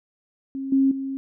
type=tone with level steps; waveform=sine; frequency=270 Hz; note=C#4; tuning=45 cents flat; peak=-27 / -15 / -26 dBFS; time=0.55-1.17 s; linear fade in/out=0 ms; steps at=0.72 / 0.91 s; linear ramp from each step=5 ms; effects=none